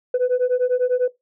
sine beating tone pair, 493.9 / 503.9 Hz, B4 / B4, 0 / +35 cents, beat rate 10 Hz, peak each -18 dBFS, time 0.14-1.08 s, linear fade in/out 5 ms, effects noise-tail reverb RT60 0.2 s tail -20 dB re dry + tanh soft clip ceiling -13 dBFS

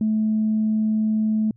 sine tone, 217 Hz, A3, 24 cents flat, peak -17 dBFS, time 0.01-1.51 s, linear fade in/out 2 ms, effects tanh soft clip ceiling -13 dBFS + added 116 Hz sine -50 dBFS peak until 1.56 s

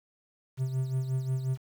triangle tone with tremolo, 130.81 Hz, C3, in tune, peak -23 dBFS, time 0.57-1.58 s, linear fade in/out 50 ms, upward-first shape sine, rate 5.6 Hz, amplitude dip 60%, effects 9-bit

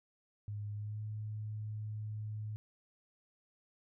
sine tone with pitch glide, 103.83 to 107 Hz, G#2 to A2, 0 to -48 cents, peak -38 dBFS, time 0.48-2.56 s, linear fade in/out 0 ms, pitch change +52 cents, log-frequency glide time 0.74-1.01 s, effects none

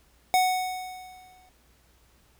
square tone with exponential decay, 740 Hz, F#5, in tune, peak -18 dBFS, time 0.34-1.49 s, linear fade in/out 0 ms, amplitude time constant 250 ms, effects added 60 Hz sine -63 dBFS peak until 2.39 s + pink hiss -63 dBFS RMS until 2.39 s

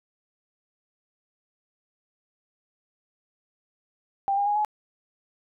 sine tone with pitch steps, 790 / 808 / 826.4 / 845.2 Hz, G5 / G#5 / G#5 / G#5, +13 / -48 / -9 / +30 cents, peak -21 dBFS, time 4.28-4.648 s, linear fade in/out 0 ms, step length 92 ms, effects none

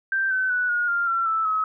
sine tone with pitch steps, 1568 / 1523.4 / 1480 / 1437.9 / 1396.9 / 1357.2 / 1318.5 / 1281 Hz, G6 / G6 / F#6 / F#6 / F6 / F6 / E6 / E6, 0 / -50 / 0 / -50 / 0 / -50 / 0 / -50 cents, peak -20 dBFS, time 0.12-1.64 s, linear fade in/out 2 ms, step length 190 ms, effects none

